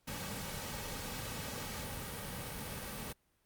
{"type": "noise with comb filter", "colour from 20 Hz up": "pink", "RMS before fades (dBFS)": -42, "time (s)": [0.07, 3.13], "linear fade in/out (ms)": 10, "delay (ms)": 2.9, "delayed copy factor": -0.5, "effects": ["pink hiss -75 dBFS RMS until 3.45 s", "Opus 48 kbps"]}